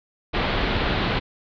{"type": "low-pass noise", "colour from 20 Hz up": "pink", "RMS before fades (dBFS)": -23, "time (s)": [0.33, 1.2], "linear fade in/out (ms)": 20, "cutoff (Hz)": 4100, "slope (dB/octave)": 48, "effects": []}